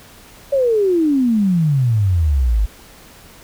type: exponential sweep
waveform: sine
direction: down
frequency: 570 to 49.19 Hz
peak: -12 dBFS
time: 0.52-2.66 s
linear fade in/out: 10 ms
effects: pink hiss -43 dBFS RMS until 3.43 s